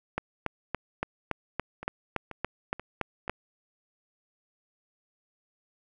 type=two click trains; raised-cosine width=0.5 ms; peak=-13 / -24 dBFS; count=12 / 4; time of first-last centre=0.18-3.296 / 1.83-3.279 s; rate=3.53 / 2.07 Hz; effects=none